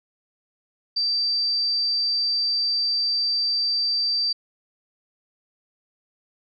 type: tone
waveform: sine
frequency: 4667 Hz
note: D8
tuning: 12 cents flat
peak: -20 dBFS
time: 0.96-4.33 s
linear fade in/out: 10 ms
effects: none